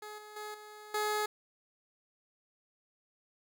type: tone with level steps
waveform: 15% pulse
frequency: 422.9 Hz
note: G#4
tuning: 31 cents sharp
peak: -37 / -42 / -34 / -42 / -24 dBFS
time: 0.02-1.26 s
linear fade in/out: 5 ms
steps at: 0.18 / 0.36 / 0.54 / 0.94 s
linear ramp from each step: 5 ms
effects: none